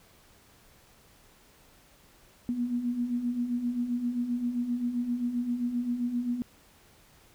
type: beating tone pair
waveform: sine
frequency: 236.4 / 244 Hz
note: A#3 / B3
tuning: +24 / -21 cents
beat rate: 7.6 Hz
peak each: -35 / -28 dBFS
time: 2.49-6.42 s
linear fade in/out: 0 ms
effects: pink hiss -59 dBFS RMS until 7.34 s